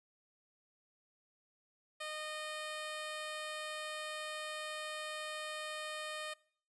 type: tone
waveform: 10% pulse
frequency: 614 Hz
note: D#5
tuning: 23 cents flat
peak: -32 dBFS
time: 2-6.34 s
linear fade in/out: 10 ms
effects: noise-tail reverb RT60 0.5 s tail -21 dB re dry + resampled to 22050 Hz